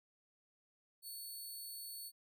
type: tone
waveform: 5% pulse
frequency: 4435 Hz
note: C#8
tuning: in tune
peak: -39 dBFS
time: 1.02-2.12 s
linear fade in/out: 50 ms
effects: none